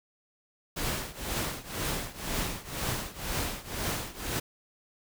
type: noise with tremolo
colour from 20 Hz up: pink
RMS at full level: -30 dBFS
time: 0.76-4.4 s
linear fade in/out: 10 ms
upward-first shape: triangle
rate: 2 Hz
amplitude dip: 90%
effects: none